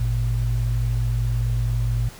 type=tone pair together; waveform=sine; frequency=51.91 / 116.54 Hz; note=G#1 / A#2; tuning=0 / 0 cents; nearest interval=octave + major second; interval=1400 cents; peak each=-23 / -21 dBFS; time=0-2.09 s; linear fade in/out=5 ms; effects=pink hiss -43 dBFS RMS until 2.19 s